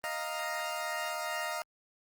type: chord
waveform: 20% pulse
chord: Eb suspended second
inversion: none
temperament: equal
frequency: 622.3 / 698.5 / 932.3 Hz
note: Eb5 / F5 / Bb5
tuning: 0 / 0 / 0 cents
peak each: -33 / -33 / -34 dBFS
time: 0.04-1.62 s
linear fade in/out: 0 ms
effects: Opus 32 kbps